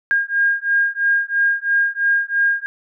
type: beating tone pair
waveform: sine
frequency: 1617 / 1620 Hz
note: G#6 / G#6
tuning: -47 / -43 cents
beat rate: 3 Hz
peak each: -18 dBFS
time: 0.11-2.66 s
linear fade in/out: 0 ms
effects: none